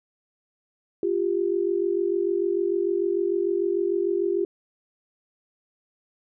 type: tone pair together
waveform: sine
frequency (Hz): 349.2 / 395.9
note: F4 / G4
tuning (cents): 0 / +17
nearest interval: major second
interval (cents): 217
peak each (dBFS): -24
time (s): 1.03-4.45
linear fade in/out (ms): 2
effects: none